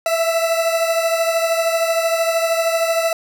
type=beating tone pair; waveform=40% pulse; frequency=659.3 / 672.3 Hz; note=E5 / E5; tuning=0 / +34 cents; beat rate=13 Hz; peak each=-16 / -22 dBFS; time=0.06-3.13 s; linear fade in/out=2 ms; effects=none